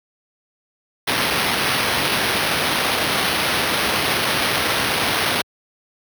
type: noise with sample-and-hold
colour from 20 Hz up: violet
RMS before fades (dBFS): -20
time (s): 1.07-5.42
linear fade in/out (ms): 10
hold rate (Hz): 7350
effects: high-pass 80 Hz 12 dB/octave